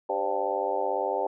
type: harmonic tone with a mistuned harmonic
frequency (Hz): 98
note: G2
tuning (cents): 0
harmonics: 3 / 4 / 5 / 6 / 7 / 8 / 9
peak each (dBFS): -43 / -33 / -31 / -32 / -35 / -32 / -32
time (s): 0.09-1.27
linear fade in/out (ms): 5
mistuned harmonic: 5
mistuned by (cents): +76
effects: none